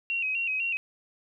sine tone with vibrato, 2637 Hz, E7, in tune, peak -26 dBFS, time 0.1-0.77 s, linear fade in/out 0 ms, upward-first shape square, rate 4 Hz, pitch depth 69 cents each way, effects 11-bit

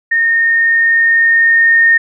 sine tone with level ramp, 1836 Hz, A#6, 27 cents flat, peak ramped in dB -9 to -5 dBFS, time 0.11-1.98 s, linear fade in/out 10 ms, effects none

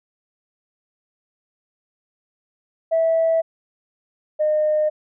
sine tone pair in turn, 654 / 611.1 Hz, E5 / D#5, -14 / -31 cents, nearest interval minor second, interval 117 cents, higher first, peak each -14 / -15 dBFS, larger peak first, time 2.91-3.42 / 4.39-4.9 s, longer neither, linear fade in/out 20 ms, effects tanh soft clip ceiling -11 dBFS

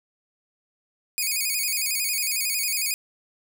5% pulse tone with vibrato, 2349 Hz, D7, in tune, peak -14 dBFS, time 1.18-2.94 s, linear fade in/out 0 ms, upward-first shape square, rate 11 Hz, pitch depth 87 cents each way, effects none

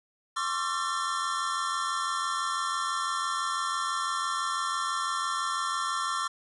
square tone cluster, 1067 / 1153 / 1353 / 1787 Hz, C6 / D6 / E6 / A6, +34 / -32 / +45 / +26 cents, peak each -34 / -34 / -33 / -39 dBFS, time 0.36-6.28 s, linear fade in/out 10 ms, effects resampled to 24000 Hz + 10-bit

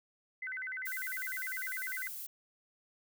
sine tone with vibrato, 1760 Hz, A6, in tune, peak -37 dBFS, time 0.42-2.08 s, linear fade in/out 5 ms, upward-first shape square, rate 10 Hz, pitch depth 250 cents each way
violet noise, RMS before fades -43 dBFS, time 0.85-2.27 s, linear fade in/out 10 ms
effects none

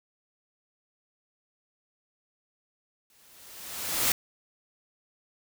white noise with exponential growth, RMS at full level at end -23 dBFS, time 3.1-4.12 s, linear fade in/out 1 ms, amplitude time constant 220 ms, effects none

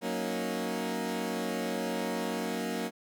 20% pulse chord, D# minor seventh, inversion first, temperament equal, 185 / 233.1 / 277.2 / 311.1 Hz, F#3 / A#3 / C#4 / D#4, 0 / 0 / 0 / 0 cents, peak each -32 / -29 / -34 / -35 dBFS, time 0.01-2.91 s, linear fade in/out 50 ms, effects none

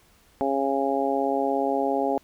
harmonic tone, 137.2 Hz, C#3, 17 cents flat, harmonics 2 / 3 / 4 / 5 / 6, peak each -28 / -28 / -28 / -28 / -28 dBFS, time 0.41-2.18 s, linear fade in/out 0 ms, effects pink hiss -59 dBFS RMS until 2.23 s

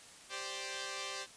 5% pulse chord, G suspended fourth, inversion none, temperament equal, 392 / 523.3 / 587.3 Hz, G4 / C5 / D5, 0 / 0 / 0 cents, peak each -33 / -31 / -34 dBFS, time 0.29-1.27 s, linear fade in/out 50 ms, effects white hiss -55 dBFS RMS until 1.36 s + resampled to 22050 Hz

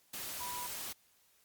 sine tone in noise, 979 Hz, B5, 15 cents flat, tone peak -41 dBFS, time 0.4-0.67 s, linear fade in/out 10 ms, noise white, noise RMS -42 dBFS, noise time 0.13-0.93 s, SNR -2 dB, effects white hiss -69 dBFS RMS until 1.44 s + Opus 48 kbps

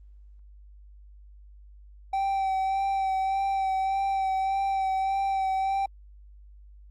triangle tone with vibrato, 774 Hz, G5, 22 cents flat, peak -22 dBFS, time 2.13-5.86 s, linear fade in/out 5 ms, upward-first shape sine, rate 1.7 Hz, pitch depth 21 cents each way, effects added 50 Hz sine -47 dBFS peak until 6.9 s + Opus 24 kbps

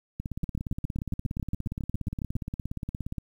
two click trains, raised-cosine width 5 ms, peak -18 / -20 dBFS, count 15 / 52, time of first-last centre 0.44-2.355 / 0.2-3.182 s, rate 7.31 / 17.1 Hz, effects 9-bit

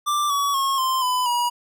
square tone with pitch steps, 1179 / 1132.3 / 1087.4 / 1044.3 / 1002.9 / 963.2 Hz, D6 / C#6 / C#6 / C6 / B5 / B5, +6 / +36 / -34 / -4 / +26 / -44 cents, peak -20 dBFS, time 0.06-1.5 s, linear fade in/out 20 ms, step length 240 ms, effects none

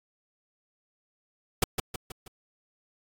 pink noise with echo, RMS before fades -21 dBFS, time 1.62-1.64 s, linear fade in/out 5 ms, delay 160 ms, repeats 4, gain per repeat -6 dB, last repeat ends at 2.28 s, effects AAC 64 kbps

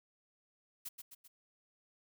blue noise with echo, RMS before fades -43 dBFS, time 0.85-0.89 s, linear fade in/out 10 ms, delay 130 ms, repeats 3, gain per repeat -5 dB, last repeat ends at 1.28 s, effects none

